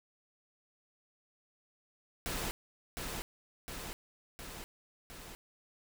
pink noise with echo, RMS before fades -37 dBFS, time 2.26-2.51 s, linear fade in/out 0 ms, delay 710 ms, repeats 4, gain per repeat -3 dB, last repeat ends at 5.35 s, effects none

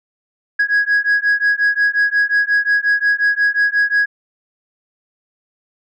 sine beating tone pair, 1656 / 1661.6 Hz, G#6 / G#6, -5 / 0 cents, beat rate 5.6 Hz, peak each -14 dBFS, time 0.59-4.06 s, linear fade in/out 10 ms, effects tanh soft clip ceiling -9 dBFS

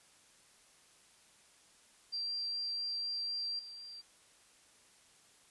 sine tone with level steps, 4724 Hz, D8, 9 cents sharp, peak -35 / -46 dBFS, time 2.12-4.02 s, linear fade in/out 20 ms, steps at 3.59 s, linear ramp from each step 2 ms, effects white hiss -64 dBFS RMS until 5.5 s + resampled to 24000 Hz

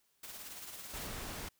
white noise with tremolo, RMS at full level -46 dBFS, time 0.23-1.07 s, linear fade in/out 5 ms, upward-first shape sine, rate 18 Hz, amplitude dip 40%
pink noise, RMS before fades -43 dBFS, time 0.93-1.49 s, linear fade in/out 10 ms
effects white hiss -75 dBFS RMS until 1.59 s

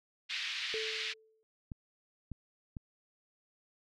pink band-pass noise, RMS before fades -38 dBFS, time 0.29-1.14 s, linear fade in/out 20 ms, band 2000 to 4300 Hz, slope 24 dB/octave
sine tone with exponential decay, 440 Hz, A4, in tune, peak -34 dBFS, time 0.74-1.43 s, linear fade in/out 0 ms, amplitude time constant 150 ms
clicks, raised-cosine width 5 ms, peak -29 dBFS, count 3, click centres 1.718 / 2.317 / 2.768 s
effects none

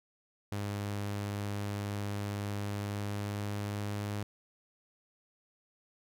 sawtooth tone with pitch glide, 101.9 to 103.02 Hz, G#2 to G#2, -32 to -13 cents, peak -30 dBFS, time 0.52-4.23 s, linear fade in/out 0 ms, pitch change +19 cents, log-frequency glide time 2.65-4.09 s, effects none

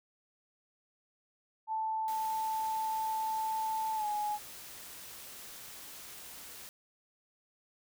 sine tone with pitch glide, 880 to 837.4 Hz, A5 to G#5, 0 to +14 cents, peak -31 dBFS, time 1.67-4.39 s, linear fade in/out 50 ms, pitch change -86 cents, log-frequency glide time 3.95-4.06 s
white noise, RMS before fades -48 dBFS, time 2.08-6.69 s, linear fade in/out 0 ms
effects none

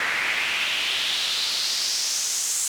pink noise with band-pass filter sweep, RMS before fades -25 dBFS, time 0-2.68 s, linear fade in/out 2 ms, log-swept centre 1900 to 7700 Hz, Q 3, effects none

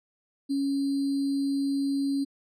sine tone with sample-and-hold, 277.2 Hz, C#4, in tune, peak -24 dBFS, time 0.49-2.25 s, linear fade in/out 20 ms, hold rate 4410 Hz, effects low-pass 9000 Hz 12 dB/octave

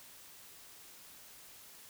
silence, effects white hiss -55 dBFS RMS until 1.89 s

